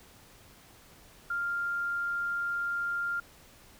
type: tone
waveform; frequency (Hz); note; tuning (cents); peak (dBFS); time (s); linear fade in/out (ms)
sine; 1396.9; F6; 0; -29; 1.3-3.2; 5
effects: pink hiss -56 dBFS RMS until 3.79 s